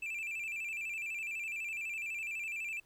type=tone with vibrato; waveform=triangle; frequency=2500 Hz; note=D#7; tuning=8 cents sharp; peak=-35 dBFS; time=0.02-2.8 s; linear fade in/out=5 ms; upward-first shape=square; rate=12 Hz; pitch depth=89 cents each way; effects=pink hiss -69 dBFS RMS until 2.85 s